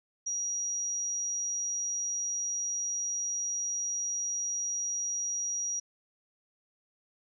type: tone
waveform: sine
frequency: 5750 Hz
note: F8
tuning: 50 cents sharp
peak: -30 dBFS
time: 0.26-5.8 s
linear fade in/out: 10 ms
effects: none